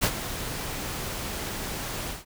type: noise with ADSR envelope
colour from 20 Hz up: pink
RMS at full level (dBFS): -21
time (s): 0.01-2.25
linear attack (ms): 26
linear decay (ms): 67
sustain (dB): -12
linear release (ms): 160
effects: none